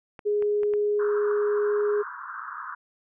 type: clicks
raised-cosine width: 0.5 ms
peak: -26 dBFS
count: 4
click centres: 0.192 / 0.424 / 0.633 / 0.737 s
type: tone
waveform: sine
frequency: 415.3 Hz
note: G#4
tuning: in tune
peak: -21 dBFS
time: 0.25-2.03 s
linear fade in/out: 20 ms
type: band-pass noise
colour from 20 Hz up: pink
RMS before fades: -37 dBFS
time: 0.99-2.75 s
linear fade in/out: 5 ms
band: 1000 to 1600 Hz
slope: 96 dB/octave
effects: none